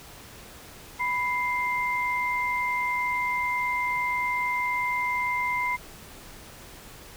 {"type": "tone pair together", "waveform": "sine", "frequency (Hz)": [988.2, 2094], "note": ["B5", "C7"], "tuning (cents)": [1, 1], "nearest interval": "octave + minor second", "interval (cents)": 1300, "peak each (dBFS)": -27, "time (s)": [0.99, 5.77], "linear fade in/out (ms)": 20, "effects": ["pink hiss -46 dBFS RMS until 7.16 s"]}